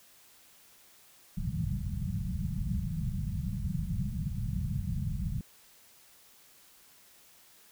white low-pass noise, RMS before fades -33 dBFS, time 1.37-5.41 s, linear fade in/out 2 ms, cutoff 200 Hz, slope 96 dB/octave, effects white hiss -59 dBFS RMS until 7.71 s

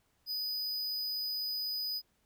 square tone, 4978 Hz, D#8, in tune, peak -34 dBFS, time 0.26-2.02 s, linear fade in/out 50 ms, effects pink hiss -74 dBFS RMS until 2.25 s

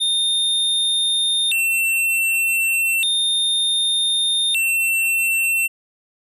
square tone with vibrato, 3136 Hz, G7, in tune, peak -17 dBFS, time 0-5.68 s, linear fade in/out 20 ms, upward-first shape square, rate 0.33 Hz, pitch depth 260 cents each way, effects none

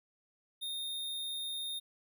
square tone, 3677 Hz, A#7, 24 cents flat, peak -37 dBFS, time 0.61-1.8 s, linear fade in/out 20 ms, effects none

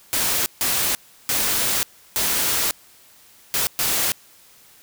white noise bursts at uneven times, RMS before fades -21 dBFS, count 6, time 0.13-0.46 / 0.61-0.95 / 1.29-1.83 / 2.16-2.71 / 3.54-3.67 / 3.79-4.12 s, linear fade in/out 0 ms, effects white hiss -51 dBFS RMS until 4.82 s

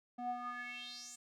square tone with band-pass filter sweep, 244.1 Hz, B3, 20 cents flat, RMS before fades -44 dBFS, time 0.18-1.16 s, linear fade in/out 10 ms, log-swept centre 540 to 8000 Hz, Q 5.4, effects none

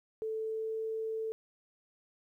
sine tone with pitch glide, 440 to 443.1 Hz, A4 to A4, 0 to +12 cents, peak -33 dBFS, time 0.22-1.32 s, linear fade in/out 0 ms, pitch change +12 cents, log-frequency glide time 0.35-0.79 s, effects 12-bit

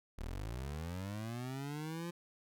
25% pulse linear sweep, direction up, 34.19 to 174.61 Hz, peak -36 dBFS, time 0.18-2.11 s, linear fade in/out 10 ms, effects none

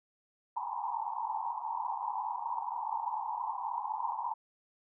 white band-pass noise, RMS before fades -36 dBFS, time 0.56-4.34 s, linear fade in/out 10 ms, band 820 to 1000 Hz, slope 96 dB/octave, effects none

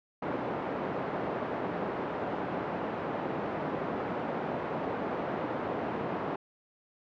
white band-pass noise, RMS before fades -34 dBFS, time 0.22-6.36 s, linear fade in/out 5 ms, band 160 to 740 Hz, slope 12 dB/octave, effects low-pass 3000 Hz 12 dB/octave

